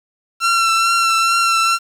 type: tone with vibrato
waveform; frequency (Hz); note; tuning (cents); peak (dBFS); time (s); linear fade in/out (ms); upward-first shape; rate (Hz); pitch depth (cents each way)
sawtooth; 1353; E6; +45; -9; 0.4-1.79; 50; triangle; 2.3; 25
effects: low-pass 9000 Hz 12 dB/octave + 7-bit